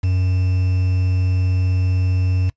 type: tone with quantisation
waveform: triangle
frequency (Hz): 92.3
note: F#2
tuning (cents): -4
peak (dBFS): -13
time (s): 0.03-2.5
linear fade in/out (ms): 10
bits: 6
effects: noise-tail reverb RT60 0.1 s tail -21 dB re dry + resampled to 16000 Hz